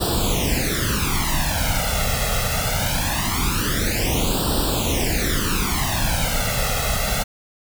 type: noise with flanger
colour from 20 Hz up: pink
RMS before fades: -21 dBFS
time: 0-7.24 s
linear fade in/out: 20 ms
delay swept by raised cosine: 0.23 to 1.53 ms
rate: 0.22 Hz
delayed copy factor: +0.95
effects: none